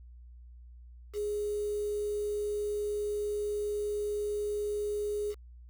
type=tone with quantisation; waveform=sine; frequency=415.3 Hz; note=G#4; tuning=in tune; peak=-30 dBFS; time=1.13-5.35 s; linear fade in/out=50 ms; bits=8; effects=added 60 Hz sine -48 dBFS peak until 5.69 s